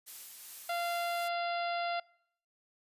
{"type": "noise with tremolo", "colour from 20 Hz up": "blue", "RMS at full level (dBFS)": -45, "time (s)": [0.06, 1.29], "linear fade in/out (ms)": 20, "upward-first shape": "sine", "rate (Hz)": 2.6, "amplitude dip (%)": 25}
{"type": "harmonic tone", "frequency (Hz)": 691, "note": "F5", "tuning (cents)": -19, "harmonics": [1, 2, 3, 4, 5, 6, 7], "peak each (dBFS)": [-33, -39, -43, -45, -47, -49, -50], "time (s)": [0.69, 2], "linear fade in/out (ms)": 5}
{"effects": ["noise-tail reverb RT60 0.7 s tail -25 dB re dry", "resampled to 32000 Hz"]}